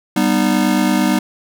square chord, G augmented, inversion none, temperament just, 196 / 245 / 306.2 Hz, G3 / B3 / D#4, 0 / -14 / -28 cents, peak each -18 dBFS, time 0.16-1.19 s, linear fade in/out 5 ms, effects none

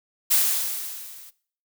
blue noise with level ramp, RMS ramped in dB -17 to -46 dBFS, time 0.3-1.31 s, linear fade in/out 20 ms, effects noise-tail reverb RT60 0.5 s tail -20 dB re dry

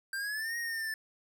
square exponential two-way sweep, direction up then down, 1568 to 1881 to 1752 Hz, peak -34 dBFS, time 0.13-0.94 s, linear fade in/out 2 ms, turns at 0.57 s, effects none

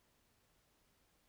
silence, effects pink hiss -75 dBFS RMS until 1.28 s

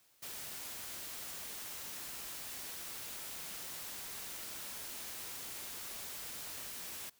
white noise, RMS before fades -45 dBFS, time 0.22-7.1 s, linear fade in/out 10 ms, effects white hiss -69 dBFS RMS until 7.19 s

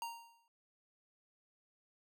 square tone with exponential decay, 930 Hz, A#5, 4 cents flat, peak -38 dBFS, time 0.02-0.48 s, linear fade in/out 1 ms, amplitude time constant 100 ms, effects none

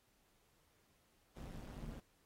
brown noise with amplitude modulation, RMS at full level -45 dBFS, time 1.36-2 s, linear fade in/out 5 ms, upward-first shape sine, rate 189 Hz, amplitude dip 100%, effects pink hiss -75 dBFS RMS until 2.25 s + AAC 48 kbps

